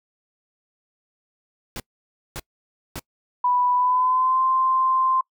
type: noise bursts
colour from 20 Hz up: pink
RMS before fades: -32 dBFS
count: 3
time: 1.76-2.994 s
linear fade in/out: 0 ms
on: 38 ms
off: 560 ms
type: tone with pitch glide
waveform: sine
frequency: 987.8 to 1043.5 Hz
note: B5 to C6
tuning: 0 to -5 cents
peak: -17 dBFS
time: 3.44-5.21 s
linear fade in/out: 5 ms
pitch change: +95 cents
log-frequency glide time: 3.74-4.42 s
effects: noise-tail reverb RT60 0.1 s tail -26 dB re dry